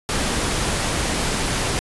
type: noise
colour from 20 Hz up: pink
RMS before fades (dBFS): -22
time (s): 0.09-1.79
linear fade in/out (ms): 0
effects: resampled to 24000 Hz